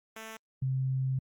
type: tone pair in turn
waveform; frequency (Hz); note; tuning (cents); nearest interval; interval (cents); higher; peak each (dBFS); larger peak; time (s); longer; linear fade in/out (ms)
5% pulse / sine; 221.5 / 131.7; A3 / C3; +12 / +12; major sixth; 900; first; -30 / -27; second; 0.16-0.37 / 0.62-1.19; second; 5
effects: Opus 32 kbps